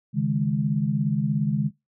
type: chord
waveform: sine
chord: C# suspended second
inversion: none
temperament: equal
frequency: 138.59 / 155.56 / 207.7 Hz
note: C#3 / D#3 / G#3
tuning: 0 / 0 / 0 cents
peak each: -25 dBFS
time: 0.13-1.71 s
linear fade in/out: 50 ms
effects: noise-tail reverb RT60 0.2 s tail -21 dB re dry